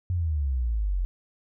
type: exponential sweep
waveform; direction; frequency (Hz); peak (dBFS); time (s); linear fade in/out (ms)
sine; down; 92.6 to 43.06; -23; 0.1-1.05; 0
effects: none